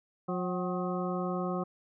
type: harmonic tone with a mistuned harmonic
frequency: 180 Hz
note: F#3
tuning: 47 cents flat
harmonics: 1 / 2 / 3 / 4 / 6 / 7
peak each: -33 / -36 / -38 / -39 / -41 / -41 dBFS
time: 0.28-1.64 s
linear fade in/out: 10 ms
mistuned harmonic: 4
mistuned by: +67 cents
effects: none